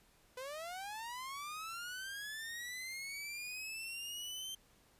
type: linear sweep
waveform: sawtooth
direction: up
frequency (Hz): 495.4 to 3136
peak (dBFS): -39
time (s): 0.37-4.55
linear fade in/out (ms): 5
effects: pink hiss -68 dBFS RMS until 4.99 s + resampled to 32000 Hz